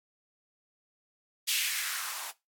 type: noise with band-pass filter sweep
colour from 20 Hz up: violet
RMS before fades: -33 dBFS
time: 1.47-2.32 s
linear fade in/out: 20 ms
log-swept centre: 3000 to 790 Hz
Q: 2.4
effects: noise-tail reverb RT60 0.2 s tail -18 dB re dry + AAC 64 kbps